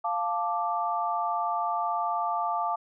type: chord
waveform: sine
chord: D minor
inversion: first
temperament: equal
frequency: 698.5 / 880 / 1174.7 Hz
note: F5 / A5 / D6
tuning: 0 / 0 / 0 cents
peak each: -30 dBFS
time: 0.04-2.76 s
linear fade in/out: 10 ms
effects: none